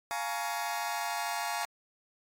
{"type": "chord", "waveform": "sawtooth", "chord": "Bb minor seventh", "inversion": "second", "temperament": "just", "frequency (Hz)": [699.2, 839.1, 932.3, 1118.8], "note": ["F5", "Ab5", "Bb5", "Db6"], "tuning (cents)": [2, 18, 0, 16], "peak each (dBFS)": [-33, -32, -34, -37], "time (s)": [0.11, 1.65], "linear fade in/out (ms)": 0, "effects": ["AAC 48 kbps"]}